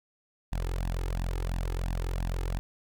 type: tone with flanger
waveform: sawtooth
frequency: 43.65 Hz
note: F1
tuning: in tune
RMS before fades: -31 dBFS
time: 0.52-2.59 s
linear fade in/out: 0 ms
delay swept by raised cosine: 1.1 to 2.4 ms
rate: 2.9 Hz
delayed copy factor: +0.95
effects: none